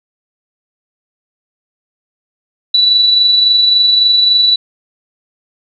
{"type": "tone with amplitude modulation", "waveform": "sine", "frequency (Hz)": 3951, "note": "B7", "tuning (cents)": 0, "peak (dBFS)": -5, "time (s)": [2.74, 4.56], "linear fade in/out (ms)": 5, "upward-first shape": "sine", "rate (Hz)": 23.6, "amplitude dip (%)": 35, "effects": []}